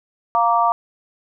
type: harmonic tone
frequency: 233.1 Hz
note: A#3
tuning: in tune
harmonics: 3 / 4 / 5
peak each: -18 / -18 / -18 dBFS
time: 0.35-0.72 s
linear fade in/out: 0 ms
effects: none